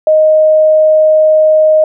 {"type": "tone", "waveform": "sine", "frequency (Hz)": 622.3, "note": "D#5", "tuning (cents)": 0, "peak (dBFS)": -4, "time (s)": [0.07, 1.84], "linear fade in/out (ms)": 2, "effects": []}